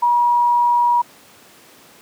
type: tone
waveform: sine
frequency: 960 Hz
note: B5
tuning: 49 cents flat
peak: -12 dBFS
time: 0.02-1.02 s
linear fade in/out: 10 ms
effects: pink hiss -46 dBFS RMS until 2.01 s + high-pass 200 Hz 12 dB/octave